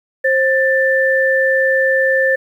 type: tone pair together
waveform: sine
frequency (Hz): 529.6 / 1771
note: C5 / A6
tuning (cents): +21 / +11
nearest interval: octave + major sixth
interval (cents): 2090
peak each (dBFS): -14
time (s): 0.24-2.36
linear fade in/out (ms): 10
effects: 8-bit